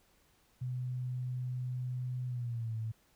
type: tone with pitch glide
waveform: sine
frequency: 125.9 to 111.52 Hz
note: B2 to A2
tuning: +34 to +24 cents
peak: -34 dBFS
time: 0.61-2.92 s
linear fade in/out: 10 ms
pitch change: -210 cents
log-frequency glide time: 2.26-2.75 s
effects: pink hiss -69 dBFS RMS until 3.15 s